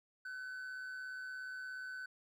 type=tone with amplitude modulation; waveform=triangle; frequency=1512 Hz; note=F#6; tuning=37 cents sharp; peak=-39 dBFS; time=0.25-2.06 s; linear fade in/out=5 ms; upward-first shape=sine; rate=137 Hz; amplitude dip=40%; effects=none